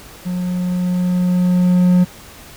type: tone with level ramp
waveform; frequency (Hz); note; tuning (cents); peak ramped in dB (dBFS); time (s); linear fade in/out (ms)
triangle; 180; F#3; -47; -17 to -6; 0.25-2.05; 20
effects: pink hiss -39 dBFS RMS until 2.56 s